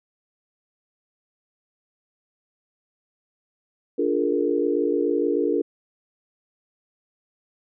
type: chord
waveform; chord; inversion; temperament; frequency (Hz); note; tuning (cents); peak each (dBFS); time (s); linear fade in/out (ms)
sine; Bb dominant seventh; first; just; 291.4 / 349.6 / 419.5 / 466.2; D4 / F4 / Ab4 / Bb4; -13 / +2 / +17 / 0; -25; 3.98-5.62; 10
effects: none